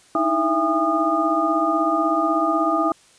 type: tone cluster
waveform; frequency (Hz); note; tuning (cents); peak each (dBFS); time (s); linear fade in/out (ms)
sine; 306.5 / 322.7 / 669 / 808 / 1223; D#4 / E4 / E5 / G#5 / D#6; -26 / -37 / +25 / -48 / -30; -27 / -23 / -23 / -27 / -21; 0.15-2.92; 2
effects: white hiss -53 dBFS RMS until 3.18 s + resampled to 22050 Hz